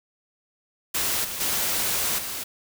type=noise with level steps; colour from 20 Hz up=white; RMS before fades=-25 / -32 / -25 / -32 dBFS; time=0.94-2.44 s; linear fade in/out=10 ms; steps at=1.24 / 1.4 / 2.18 s; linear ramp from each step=10 ms; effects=none